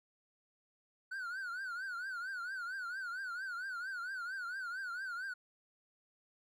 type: tone with vibrato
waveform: triangle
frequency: 1480 Hz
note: F#6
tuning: in tune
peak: -37 dBFS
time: 1.11-5.34 s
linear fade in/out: 10 ms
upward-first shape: triangle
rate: 4.4 Hz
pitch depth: 150 cents each way
effects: none